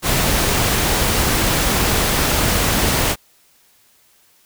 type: noise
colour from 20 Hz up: pink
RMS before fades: -17 dBFS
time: 0.02-3.16 s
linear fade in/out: 50 ms
effects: white hiss -55 dBFS RMS until 4.45 s